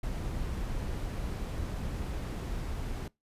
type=noise; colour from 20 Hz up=brown; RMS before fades=-35 dBFS; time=0.03-3.08 s; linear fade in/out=5 ms; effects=noise-tail reverb RT60 0.2 s tail -23 dB re dry + resampled to 32000 Hz